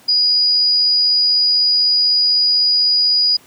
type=tone; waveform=sine; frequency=4908 Hz; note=D#8; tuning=25 cents flat; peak=-11 dBFS; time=0.08-3.37 s; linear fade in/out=10 ms; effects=pink hiss -47 dBFS RMS until 3.46 s + high-pass 150 Hz 12 dB/octave

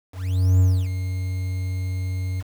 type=tone with ADSR envelope; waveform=triangle; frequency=92.5 Hz; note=F#2; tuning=in tune; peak=-10 dBFS; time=0.12-2.43 s; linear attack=480 ms; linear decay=270 ms; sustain=-11 dB; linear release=32 ms; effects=7-bit

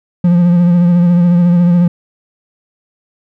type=tone with vibrato; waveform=triangle; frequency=174.61 Hz; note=F3; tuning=in tune; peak=-4 dBFS; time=0.24-1.88 s; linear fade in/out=5 ms; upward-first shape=triangle; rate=14 Hz; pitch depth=42 cents each way; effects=none

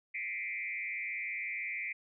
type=tone with frequency modulation; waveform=sine; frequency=2217 Hz; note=C#7; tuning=in tune; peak=-35 dBFS; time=0.14-1.93 s; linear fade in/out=10 ms; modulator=112 Hz; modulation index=2; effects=none

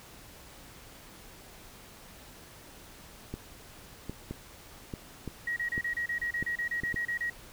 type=clicks; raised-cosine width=3 ms; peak=-23 dBFS; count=9; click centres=3.34 / 4.096 / 4.31 / 4.938 / 5.277 / 5.779 / 6.426 / 6.835 / 6.943 s
type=tone bursts; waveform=sine; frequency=1900 Hz; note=A#6; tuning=33 cents sharp; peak=-29 dBFS; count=15; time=5.47-7.3 s; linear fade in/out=5 ms; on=94 ms; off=30 ms
effects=pink hiss -51 dBFS RMS until 7.52 s

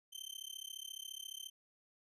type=tone with amplitude modulation; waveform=sawtooth; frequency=3106 Hz; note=G7; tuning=17 cents flat; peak=-38 dBFS; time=0.12-1.5 s; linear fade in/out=20 ms; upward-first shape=sine; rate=34.4 Hz; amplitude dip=100%; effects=resampled to 32000 Hz

